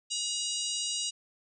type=harmonic tone; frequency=957 Hz; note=A#5; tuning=45 cents sharp; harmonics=3 / 4 / 5 / 6 / 7 / 8 / 9; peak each=-36 / -37 / -38 / -39 / -39 / -40 / -41 dBFS; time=0.1-1.11 s; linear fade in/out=20 ms; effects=none